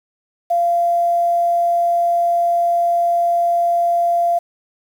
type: tone with quantisation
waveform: sine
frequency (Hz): 690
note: F5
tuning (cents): -21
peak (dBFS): -13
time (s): 0.5-4.39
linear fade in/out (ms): 10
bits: 7
effects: none